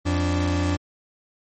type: tone pair together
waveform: 40% pulse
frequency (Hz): 87.31 / 290.1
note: F2 / D4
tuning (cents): 0 / -21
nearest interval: octave + major sixth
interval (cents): 2079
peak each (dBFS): -21 / -24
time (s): 0.05-0.77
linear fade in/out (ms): 20
effects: MP3 32 kbps